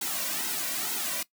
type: noise with flanger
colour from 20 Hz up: white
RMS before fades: -31 dBFS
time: 0.01-1.23 s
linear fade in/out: 5 ms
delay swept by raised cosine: 1.7 to 2.39 ms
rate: 2.2 Hz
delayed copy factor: -0.9
effects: noise-tail reverb RT60 0.1 s tail -19 dB re dry + high-pass 200 Hz 12 dB/octave